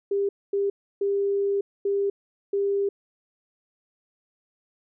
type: tone bursts at uneven times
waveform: sine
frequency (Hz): 399.2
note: G4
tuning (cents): +32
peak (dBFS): -21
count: 5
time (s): 0.11-0.29 / 0.53-0.7 / 1.01-1.61 / 1.85-2.1 / 2.53-2.89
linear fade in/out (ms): 5
effects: none